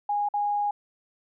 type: tone with dropouts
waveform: sine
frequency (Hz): 823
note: G#5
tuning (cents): -16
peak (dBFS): -23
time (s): 0.09-0.71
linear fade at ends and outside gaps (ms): 5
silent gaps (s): 0.288-0.338
effects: none